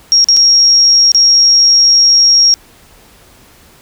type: tone with dropouts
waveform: sine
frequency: 5588 Hz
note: F8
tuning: in tune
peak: -4 dBFS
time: 0.12-2.54 s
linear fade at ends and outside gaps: 0 ms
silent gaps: 0.243-0.286 / 0.366-0.37 / 1.118-1.147 s
effects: pink hiss -43 dBFS RMS until 3.81 s